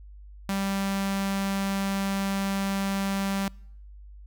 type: tone with notch filter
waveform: sawtooth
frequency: 196 Hz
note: G3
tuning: in tune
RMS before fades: -28 dBFS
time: 0.49-3.48 s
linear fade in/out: 0 ms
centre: 420 Hz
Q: 1.8
effects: noise-tail reverb RT60 0.7 s tail -26 dB re dry + added 50 Hz sine -43 dBFS peak until 4.26 s